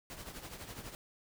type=noise with tremolo; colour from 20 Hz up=pink; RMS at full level=-44 dBFS; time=0.1-0.95 s; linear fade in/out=0 ms; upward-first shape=triangle; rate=12 Hz; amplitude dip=70%; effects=none